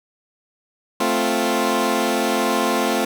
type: chord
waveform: 15% pulse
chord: F major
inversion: first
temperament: equal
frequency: 220 / 261.6 / 349.2 Hz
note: A3 / C4 / F4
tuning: 0 / 0 / 0 cents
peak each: -16 dBFS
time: 1-3.05 s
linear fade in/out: 5 ms
effects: none